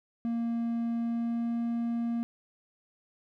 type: tone with pitch glide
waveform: triangle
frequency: 232.6 to 233.9 Hz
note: A#3 to A#3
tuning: -4 to +6 cents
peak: -26 dBFS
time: 0.25-2.23 s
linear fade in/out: 0 ms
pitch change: +10 cents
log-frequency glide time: 0.97-1.59 s
effects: none